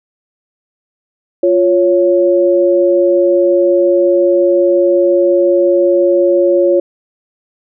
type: tone pair together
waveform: sine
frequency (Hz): 350 / 555.6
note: F4 / C#5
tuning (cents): +4 / +4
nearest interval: minor sixth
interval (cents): 800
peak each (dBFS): -10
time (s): 1.43-6.8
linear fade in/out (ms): 5
effects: none